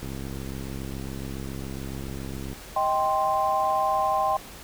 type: click train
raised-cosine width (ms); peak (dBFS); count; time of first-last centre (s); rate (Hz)
3; -23; 169; 0.03-2.53; 67.2
type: chord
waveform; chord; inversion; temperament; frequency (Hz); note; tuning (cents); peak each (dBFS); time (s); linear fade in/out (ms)
sine; C minor; first; just; 627.9 / 784.9 / 1046.5; Eb5 / G5 / C6; +16 / +2 / 0; -28 / -24 / -25; 2.76-4.37; 5
effects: pink hiss -43 dBFS RMS until 4.63 s